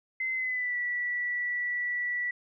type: tone with pitch glide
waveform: sine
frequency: 2059 to 1954.7 Hz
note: C7 to B6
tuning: -28 to -18 cents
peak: -28 dBFS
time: 0.2-2.31 s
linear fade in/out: 5 ms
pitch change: -90 cents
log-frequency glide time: 0.34-0.77 s
effects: none